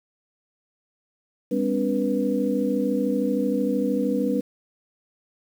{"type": "tone cluster", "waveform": "sine", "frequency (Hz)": [201.8, 254.5, 287.8, 487.1], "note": ["G#3", "C4", "D4", "B4"], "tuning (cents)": [-49, -48, -35, -24], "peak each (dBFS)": -26, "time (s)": [1.51, 4.41], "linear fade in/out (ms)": 10, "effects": ["8-bit"]}